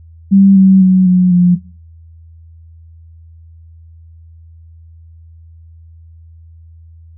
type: tone with pitch steps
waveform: sine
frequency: 195.6 / 190.91 / 186.34 / 181.87 / 177.51 Hz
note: G3 / G3 / F#3 / F#3 / F3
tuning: -4 / -46 / +13 / -30 / +28 cents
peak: -4 dBFS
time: 0.31-1.56 s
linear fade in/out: 20 ms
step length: 250 ms
effects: noise-tail reverb RT60 0.4 s tail -18 dB re dry + added 82 Hz sine -36 dBFS peak until 7.17 s